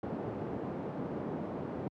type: band-pass noise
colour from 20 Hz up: pink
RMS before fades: -38 dBFS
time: 0.03-1.88 s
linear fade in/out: 2 ms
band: 160 to 600 Hz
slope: 12 dB/octave
effects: high-pass 80 Hz 12 dB/octave